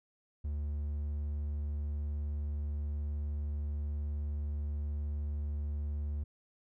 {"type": "tone", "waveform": "triangle", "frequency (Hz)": 73.42, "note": "D2", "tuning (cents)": 0, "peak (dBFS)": -31, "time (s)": [0.44, 6.24], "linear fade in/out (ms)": 10, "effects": []}